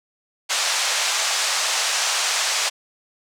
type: band-pass noise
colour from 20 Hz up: white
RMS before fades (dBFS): -22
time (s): 0.49-2.7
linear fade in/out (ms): 20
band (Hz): 610 to 7400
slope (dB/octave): 24
effects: none